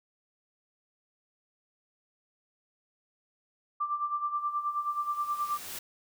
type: tone with tremolo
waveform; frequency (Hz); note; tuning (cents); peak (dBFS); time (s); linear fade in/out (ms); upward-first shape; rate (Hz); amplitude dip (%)
sine; 1179; D6; +6; -26; 3.8-5.58; 10; sine; 9.4; 70
type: noise with exponential growth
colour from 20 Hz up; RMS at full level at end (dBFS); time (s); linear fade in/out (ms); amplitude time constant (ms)
white; -38; 4.36-5.79; 5; 310
effects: none